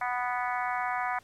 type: harmonic tone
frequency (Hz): 246.9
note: B3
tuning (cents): 0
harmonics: 3 / 4 / 5 / 6 / 7 / 8 / 9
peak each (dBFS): -32 / -34 / -36 / -38 / -39 / -40 / -41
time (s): 0.01-1.19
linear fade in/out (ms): 5
effects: pink hiss -60 dBFS RMS until 1.23 s + low-pass 12000 Hz 12 dB/octave